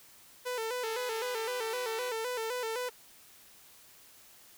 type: tone with vibrato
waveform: sawtooth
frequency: 471.9 Hz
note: A#4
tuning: 21 cents sharp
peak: -29 dBFS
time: 0.45-2.9 s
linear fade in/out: 20 ms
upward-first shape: square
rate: 3.9 Hz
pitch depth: 93 cents each way
type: tone with pitch glide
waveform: 5% pulse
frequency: 422.3 to 382.8 Hz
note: G#4 to G4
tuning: +29 to -41 cents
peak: -32 dBFS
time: 0.83-2.1 s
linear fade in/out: 10 ms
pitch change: -170 cents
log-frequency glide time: 1-1.79 s
effects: white hiss -57 dBFS RMS until 4.57 s